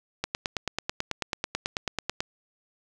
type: click train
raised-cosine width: 0.2 ms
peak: -10 dBFS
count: 19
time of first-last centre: 0.24-2.205 s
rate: 9.16 Hz
effects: none